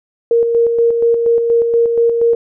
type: tone with tremolo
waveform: sine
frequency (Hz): 466.2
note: A#4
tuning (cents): 0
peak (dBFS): -8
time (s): 0.31-2.35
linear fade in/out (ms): 2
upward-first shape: square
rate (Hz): 4.2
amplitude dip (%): 40
effects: none